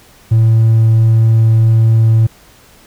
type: tone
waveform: triangle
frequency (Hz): 112.3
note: A2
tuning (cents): +36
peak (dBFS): -3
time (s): 0.31-2.27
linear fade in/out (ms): 10
effects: tanh soft clip ceiling -1 dBFS + pink hiss -44 dBFS RMS until 2.86 s